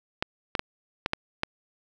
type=clicks; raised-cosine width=0.3 ms; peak=-9 dBFS; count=6; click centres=0.225 / 0.552 / 0.594 / 1.061 / 1.134 / 1.434 s; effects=none